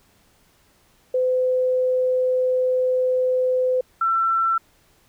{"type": "tone pair in turn", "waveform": "sine", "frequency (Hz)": [509, 1343.3], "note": ["C5", "E6"], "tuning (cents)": [-48, 32], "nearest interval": "octave + perfect fourth", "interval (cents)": 1680, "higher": "second", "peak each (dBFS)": -17, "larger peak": "neither", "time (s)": [[1.14, 3.81], [4.01, 4.58]], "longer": "first", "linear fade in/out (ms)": 5, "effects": ["pink hiss -59 dBFS RMS until 5.08 s"]}